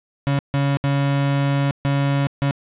35% pulse tone bursts at uneven times, 140 Hz, C#3, 18 cents sharp, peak -15 dBFS, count 5, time 0.27-0.39 / 0.54-0.77 / 0.84-1.71 / 1.85-2.27 / 2.42-2.51 s, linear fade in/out 0 ms, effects resampled to 8000 Hz + 9-bit

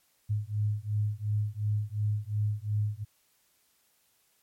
sine beating tone pair, 103.83 / 106.63 Hz, G#2 / G#2, 0 / +46 cents, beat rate 2.8 Hz, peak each -30 dBFS, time 0.29-3.05 s, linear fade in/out 20 ms, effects white hiss -69 dBFS RMS until 4.42 s + MP3 64 kbps

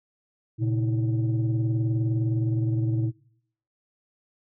sine tone cluster, 116.8 / 136.3 / 321.1 Hz, A#2 / C#3 / E4, +4 / -29 / -45 cents, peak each -22 / -29 / -29 dBFS, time 0.58-3.12 s, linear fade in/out 50 ms, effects noise-tail reverb RT60 0.7 s tail -22 dB re dry + tanh soft clip ceiling -17 dBFS

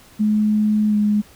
sine tone with pitch glide, 212.4 to 208.9 Hz, G#3 to G#3, +39 to +10 cents, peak -14 dBFS, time 0.19-1.22 s, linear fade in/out 20 ms, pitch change -29 cents, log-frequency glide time 0.88-0.96 s, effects pink hiss -48 dBFS RMS until 1.35 s

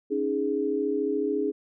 sine chord, C# suspended second, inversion none, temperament equal, 277.2 / 311.1 / 415.3 Hz, C#4 / D#4 / G#4, 0 / 0 / 0 cents, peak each -30 / -30 / -26 dBFS, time 0.1-1.52 s, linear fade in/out 20 ms, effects none

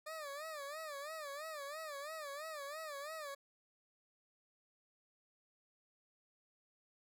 20% pulse tone with vibrato, 598 Hz, D5, 31 cents sharp, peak -39 dBFS, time 0.06-3.35 s, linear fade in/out 10 ms, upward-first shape sine, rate 3 Hz, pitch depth 130 cents each way, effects none

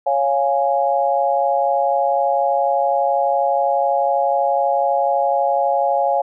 sine chord, Db major, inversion none, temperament equal, 554.4 / 698.5 / 830.6 Hz, Db5 / F5 / Ab5, 0 / 0 / 0 cents, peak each -19 dBFS, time 0.06-6.22 s, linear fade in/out 10 ms, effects none

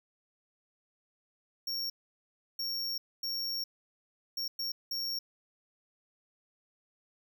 square tone bursts at uneven times, 5520 Hz, F8, 21 cents flat, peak -33 dBFS, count 6, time 1.67-1.9 / 2.59-2.98 / 3.23-3.64 / 4.37-4.48 / 4.59-4.72 / 4.91-5.19 s, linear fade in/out 5 ms, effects none

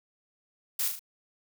blue noise with echo, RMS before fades -29 dBFS, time 0.79-0.88 s, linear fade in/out 5 ms, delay 38 ms, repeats 3, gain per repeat -5 dB, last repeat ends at 0.994 s, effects none

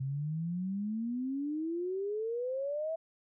sine exponential sweep, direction up, 130.81 to 659.3 Hz, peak -32 dBFS, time 0-2.96 s, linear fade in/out 10 ms, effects none

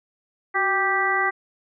harmonic tone with a mistuned harmonic, 392 Hz, G4, in tune, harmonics 1 / 2 / 3 / 4 / 5, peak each -29 / -26 / -25 / -26 / -23 dBFS, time 0.54-1.31 s, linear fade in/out 20 ms, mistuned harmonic 1, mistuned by -76 cents, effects none

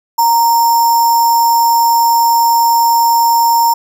sine tone with sample-and-hold, 930 Hz, A#5, 4 cents flat, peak -7 dBFS, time 0.18-3.74 s, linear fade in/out 10 ms, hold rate 6300 Hz, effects none

